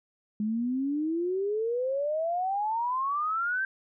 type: exponential sweep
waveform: sine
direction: up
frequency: 207.6 to 1586 Hz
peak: -26 dBFS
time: 0.4-3.65 s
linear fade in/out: 2 ms
effects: none